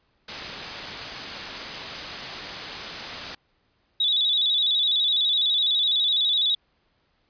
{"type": "noise", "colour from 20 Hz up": "white", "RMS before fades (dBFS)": -32, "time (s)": [0.28, 3.35], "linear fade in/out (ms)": 5}
{"type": "tone with vibrato", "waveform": "sine", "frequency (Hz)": 3636, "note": "A#7", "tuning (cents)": -44, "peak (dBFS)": -19, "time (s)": [4, 6.55], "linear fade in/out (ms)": 5, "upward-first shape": "square", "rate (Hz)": 12, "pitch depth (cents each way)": 80}
{"effects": ["pink hiss -68 dBFS RMS until 7.29 s", "resampled to 11025 Hz"]}